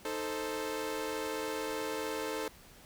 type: chord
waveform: sawtooth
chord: A diminished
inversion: second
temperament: equal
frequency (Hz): 311.1 / 440 / 523.3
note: Eb4 / A4 / C5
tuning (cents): 0 / 0 / 0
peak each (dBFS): -37 / -33 / -36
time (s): 0.05-2.48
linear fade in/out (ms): 2
effects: pink hiss -56 dBFS RMS until 2.85 s